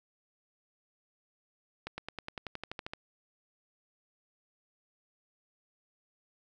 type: accelerating click train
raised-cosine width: 0.3 ms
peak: -22 dBFS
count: 13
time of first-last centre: 1.87-2.935 s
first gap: 110 ms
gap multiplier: 0.96
effects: none